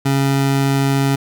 25% pulse tone, 137.4 Hz, C#3, 15 cents flat, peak -10 dBFS, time 0.05-1.16 s, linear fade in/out 10 ms, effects none

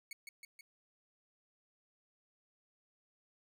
sawtooth tone with echo, 2217 Hz, C#7, in tune, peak -40 dBFS, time 0.11-0.13 s, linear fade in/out 2 ms, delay 160 ms, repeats 3, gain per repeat -3 dB, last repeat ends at 0.61 s, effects none

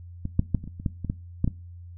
clicks, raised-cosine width 5 ms, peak -17 / -7 / -9 / -24 / -24 / -25 / -12 / -19 / -13 / -9 / -12 dBFS, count 11, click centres 0.254 / 0.394 / 0.547 / 0.64 / 0.676 / 0.799 / 0.862 / 1.047 / 1.099 / 1.444 / 1.477 s, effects noise-tail reverb RT60 0.3 s tail -20 dB re dry + added 87 Hz sine -40 dBFS peak until 1.97 s

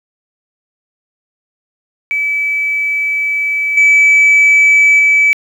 sine tone with level steps, 2299 Hz, D7, 37 cents flat, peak -12 / -3 / -5 dBFS, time 2.11-5.33 s, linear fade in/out 0 ms, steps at 3.77 / 4.99 s, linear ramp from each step 5 ms, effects tanh soft clip ceiling -3 dBFS + 7-bit

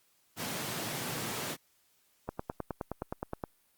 pink high-pass noise, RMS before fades -37 dBFS, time 0.36-1.57 s, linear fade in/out 50 ms, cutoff 110 Hz, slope 48 dB/octave
click train, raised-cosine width 1 ms, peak -20 dBFS, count 12, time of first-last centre 2.29-3.438 s, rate 9.58 Hz
effects white hiss -70 dBFS RMS until 3.77 s + Opus 48 kbps

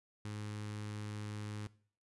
sawtooth tone with notch filter, 105.2 Hz, G#2, 23 cents sharp, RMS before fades -43 dBFS, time 0.25-1.67 s, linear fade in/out 0 ms, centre 640 Hz, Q 1.6, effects noise-tail reverb RT60 0.5 s tail -20 dB re dry + resampled to 24000 Hz

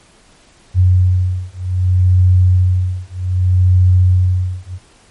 sine beating tone pair, 91.1 / 91.74 Hz, F#2 / F#2, -26 / -14 cents, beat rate 0.64 Hz, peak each -12 dBFS, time 0.74-4.79 s, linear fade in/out 50 ms, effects pink hiss -48 dBFS RMS until 5.1 s + MP3 48 kbps

